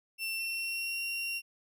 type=tone with pitch glide; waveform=35% pulse; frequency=2700 to 2752 Hz; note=E7 to F7; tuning=+41 to -26 cents; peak=-31 dBFS; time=0.18-1.42 s; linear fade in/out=50 ms; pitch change=+33 cents; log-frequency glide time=0.35-1.02 s; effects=none